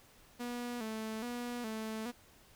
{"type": "tone with vibrato", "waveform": "sawtooth", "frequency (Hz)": 230.6, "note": "A#3", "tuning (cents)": -19, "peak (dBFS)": -34, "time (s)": [0.39, 2.12], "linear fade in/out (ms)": 20, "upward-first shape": "square", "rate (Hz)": 1.2, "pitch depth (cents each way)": 85, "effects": ["pink hiss -62 dBFS RMS until 2.55 s"]}